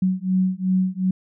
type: beating tone pair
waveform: sine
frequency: 185 / 187.7 Hz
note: F#3 / F#3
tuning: 0 / +25 cents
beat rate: 2.7 Hz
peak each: -21 dBFS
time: 0.02-1.11 s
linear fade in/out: 5 ms
effects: none